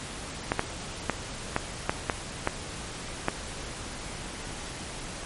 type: clicks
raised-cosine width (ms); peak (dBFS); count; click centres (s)
0.5; -8; 8; 0.519 / 0.594 / 1.097 / 1.564 / 1.895 / 2.098 / 2.474 / 3.284
effects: pink hiss -38 dBFS RMS until 5.25 s + MP3 48 kbps